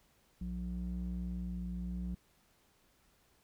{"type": "ring-modulated tone", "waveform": "triangle", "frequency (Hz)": 60.2, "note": "B1", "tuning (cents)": -44, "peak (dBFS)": -31, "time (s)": [0.41, 2.15], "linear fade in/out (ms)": 5, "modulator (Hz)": 120, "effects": ["pink hiss -70 dBFS RMS until 3.43 s"]}